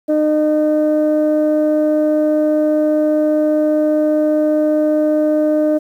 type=tone pair together; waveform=sine; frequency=305 / 610 Hz; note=D#4 / D#5; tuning=-34 / -34 cents; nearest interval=octave; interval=1200 cents; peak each=-13 dBFS; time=0.08-5.79 s; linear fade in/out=20 ms; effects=tanh soft clip ceiling -7 dBFS + 8-bit